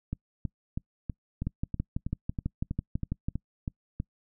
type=two click trains; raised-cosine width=5 ms; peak=-17 / -19 dBFS; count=12 / 13; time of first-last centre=1.47-3.285 / 0.13-4.001 s; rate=6.06 / 3.1 Hz; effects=noise-tail reverb RT60 0.1 s tail -26 dB re dry